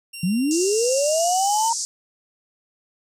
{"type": "tone with pitch glide", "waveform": "15% pulse", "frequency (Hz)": [2762, 3029], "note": ["F7", "F#7"], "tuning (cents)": [-20, 40], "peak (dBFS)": -26, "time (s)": [0.13, 1.7], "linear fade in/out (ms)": 10, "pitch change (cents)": 160, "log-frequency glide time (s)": [1.05, 1.5]}
{"type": "linear sweep", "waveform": "sine", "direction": "up", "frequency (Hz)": [164.81, 932.3], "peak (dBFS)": -18, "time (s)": [0.23, 1.73], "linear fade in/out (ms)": 5}
{"type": "band-pass noise", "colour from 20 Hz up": "pink", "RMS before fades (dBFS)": -27, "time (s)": [0.51, 1.85], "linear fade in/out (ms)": 0, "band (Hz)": [5200, 8500], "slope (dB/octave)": 48}
{"effects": []}